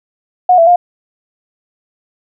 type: tone with pitch steps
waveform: sine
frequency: 727 / 667 / 707 Hz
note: F#5 / E5 / F5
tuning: -31 / +20 / +21 cents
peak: -4 dBFS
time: 0.49-0.76 s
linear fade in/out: 5 ms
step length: 90 ms
effects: none